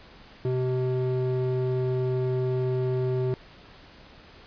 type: tone with band-pass filter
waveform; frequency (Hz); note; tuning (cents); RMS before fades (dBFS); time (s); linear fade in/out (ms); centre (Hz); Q
square; 127.7; C3; -42; -26; 0.45-3.34; 0; 280; 8.3
effects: pink hiss -50 dBFS RMS until 4.46 s + resampled to 11025 Hz